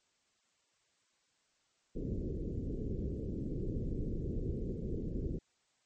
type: low-pass noise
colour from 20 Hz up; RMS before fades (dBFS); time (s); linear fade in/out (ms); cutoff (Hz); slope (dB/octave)
pink; -37; 1.95-5.39; 10; 460; 48
effects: white hiss -75 dBFS RMS until 5.85 s + MP3 32 kbps